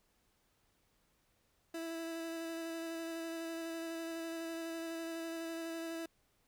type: tone with vibrato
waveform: 30% pulse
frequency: 329.6 Hz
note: E4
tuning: in tune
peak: -37 dBFS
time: 1.74-6.06 s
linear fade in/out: 5 ms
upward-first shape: square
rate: 12 Hz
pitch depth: 10 cents each way
effects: pink hiss -75 dBFS RMS until 6.47 s